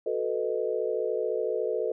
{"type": "chord", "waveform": "sine", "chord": "B dominant seventh", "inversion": "second", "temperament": "equal", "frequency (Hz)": [370, 440, 493.9, 622.3], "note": ["F#4", "A4", "B4", "D#5"], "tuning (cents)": [0, 0, 0, 0], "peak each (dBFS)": [-34, -29, -31, -34], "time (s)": [0.06, 1.92], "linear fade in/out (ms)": 5, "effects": []}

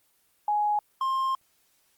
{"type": "tone pair in turn", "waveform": ["sine", "triangle"], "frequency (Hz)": [835, 1059.6], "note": ["G#5", "C6"], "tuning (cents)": [9, 22], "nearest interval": "major third", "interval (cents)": 413, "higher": "second", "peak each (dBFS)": -22, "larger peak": "neither", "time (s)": [[0.48, 0.79], [1.01, 1.35]], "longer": "second", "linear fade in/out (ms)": 2, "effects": ["white hiss -67 dBFS RMS until 1.97 s", "Opus 24 kbps"]}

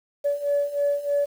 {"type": "beating tone pair", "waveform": "sine", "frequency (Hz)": [571, 574.2], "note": ["D5", "D5"], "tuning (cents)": [-49, -39], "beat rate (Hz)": 3.2, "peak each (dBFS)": [-25, -22], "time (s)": [0.24, 1.26], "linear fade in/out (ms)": 20, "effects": ["tanh soft clip ceiling -15 dBFS", "8-bit"]}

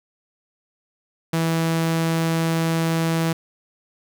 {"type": "tone", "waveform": "sawtooth", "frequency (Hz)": 163.9, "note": "E3", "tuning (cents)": -10, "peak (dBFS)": -15, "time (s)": [1.33, 3.33], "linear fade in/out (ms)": 5, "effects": []}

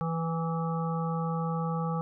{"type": "harmonic tone with a mistuned harmonic", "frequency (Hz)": 164.81, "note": "E3", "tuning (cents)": 0, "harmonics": [1, 3, 5, 7, 8], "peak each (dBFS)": [-29, -37, -37, -38, -42], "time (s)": [0.01, 2.01], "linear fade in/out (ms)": 0, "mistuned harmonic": 8, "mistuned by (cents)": -25, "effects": []}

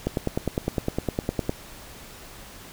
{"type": "click train", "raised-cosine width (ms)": 2, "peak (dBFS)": -10, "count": 15, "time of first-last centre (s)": [0.07, 1.494], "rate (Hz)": 9.83, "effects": ["pink hiss -44 dBFS RMS until 2.72 s"]}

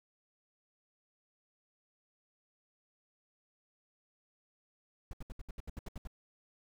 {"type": "noise bursts", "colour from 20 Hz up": "brown", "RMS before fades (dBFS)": -41, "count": 11, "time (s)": [5.11, 6.073], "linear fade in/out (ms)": 2, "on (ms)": 23, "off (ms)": 71, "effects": []}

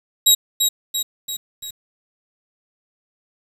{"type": "tone with echo", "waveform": "20% pulse", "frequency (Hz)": 3828, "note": "A#7", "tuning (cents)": 45, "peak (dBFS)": -4, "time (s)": [0.26, 0.35], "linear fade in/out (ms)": 10, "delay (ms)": 340, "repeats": 4, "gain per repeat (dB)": -5, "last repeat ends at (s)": 1.71, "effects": ["7-bit"]}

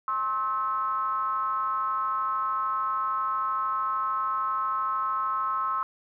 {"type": "ring-modulated tone", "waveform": "triangle", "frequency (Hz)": 116.54, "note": "A#2", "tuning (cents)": 0, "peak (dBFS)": -20, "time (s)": [0.08, 5.83], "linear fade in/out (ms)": 0, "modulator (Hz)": 1180, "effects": []}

